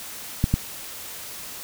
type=clicks; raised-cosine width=5 ms; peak=-6 dBFS; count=2; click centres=0.441 / 0.54 s; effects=white hiss -37 dBFS RMS until 1.63 s